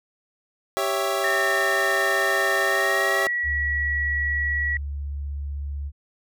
25% pulse chord, C# diminished, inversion second, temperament equal, 392 / 554.4 / 659.3 Hz, G4 / C#5 / E5, 0 / 0 / 0 cents, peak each -23 dBFS, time 0.77-3.27 s, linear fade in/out 0 ms
sine tone with pitch glide, 1822 to 1930.3 Hz, A#6 to B6, -40 to -40 cents, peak -22 dBFS, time 1.24-4.77 s, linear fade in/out 2 ms, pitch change +100 cents, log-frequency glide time 2.64-3.23 s
sine tone with vibrato, 71.1 Hz, C#2, 45 cents sharp, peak -27 dBFS, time 3.43-5.92 s, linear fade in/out 50 ms, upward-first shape triangle, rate 16 Hz, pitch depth 12 cents each way
effects none

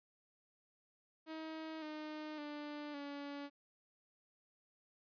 sawtooth tone with pitch steps, 317.6 / 306.3 / 295.3 / 284.8 Hz, D#4 / D#4 / D4 / C#4, +36 / -27 / +10 / +47 cents, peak -40 dBFS, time 1.26-3.5 s, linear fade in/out 50 ms, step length 560 ms, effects resampled to 11025 Hz + 13-bit

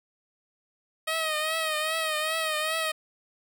10% pulse tone with vibrato, 629 Hz, D#5, 19 cents sharp, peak -18 dBFS, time 1.07-2.92 s, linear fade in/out 10 ms, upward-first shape triangle, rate 2.5 Hz, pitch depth 64 cents each way, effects none

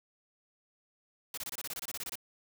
white noise bursts, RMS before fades -39 dBFS, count 14, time 1.34-2.155 s, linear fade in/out 2 ms, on 35 ms, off 25 ms, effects none

